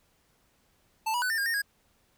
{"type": "tone with pitch steps", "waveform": "square", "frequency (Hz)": [882, 971, 1500, 1798, 1617, 1837, 1645], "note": ["A5", "B5", "F#6", "A6", "G#6", "A#6", "G#6"], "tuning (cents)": [4, -30, 23, 37, -47, -26, -17], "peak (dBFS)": -27, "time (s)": [1.06, 1.62], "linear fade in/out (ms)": 10, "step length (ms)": 80, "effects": ["pink hiss -68 dBFS RMS until 2.17 s"]}